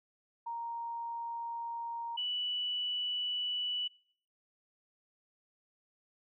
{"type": "tone pair in turn", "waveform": "sine", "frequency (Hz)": [932.3, 2960], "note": ["A#5", "F#7"], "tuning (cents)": [0, 0], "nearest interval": "octave + minor sixth", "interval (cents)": 2000, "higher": "second", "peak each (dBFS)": [-36, -32], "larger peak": "second", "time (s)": [[0.46, 2.17], [2.17, 3.88]], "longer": "neither", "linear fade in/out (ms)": 10, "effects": ["noise-tail reverb RT60 0.6 s tail -24 dB re dry"]}